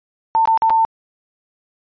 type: tone with dropouts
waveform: sine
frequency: 897 Hz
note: A5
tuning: 33 cents sharp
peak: -11 dBFS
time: 0.35-0.85 s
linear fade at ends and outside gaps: 0 ms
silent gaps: 0.455-0.475 / 0.575-0.621 / 0.697-0.704 s
effects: resampled to 11025 Hz